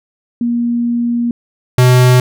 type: tone pair in turn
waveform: sine / square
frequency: 237.4 / 125.76 Hz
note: A#3 / B2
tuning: +32 / +32 cents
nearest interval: major seventh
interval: 1100 cents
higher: first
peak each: -12 / -6 dBFS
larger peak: second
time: 0.41-1.31 / 1.78-2.2 s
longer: first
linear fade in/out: 2 ms
effects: none